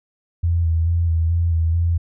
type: tone with vibrato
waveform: sine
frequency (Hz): 83.4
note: E2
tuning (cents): +21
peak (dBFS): -15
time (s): 0.43-1.98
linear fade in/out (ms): 10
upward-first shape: square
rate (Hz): 2.3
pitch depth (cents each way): 30
effects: none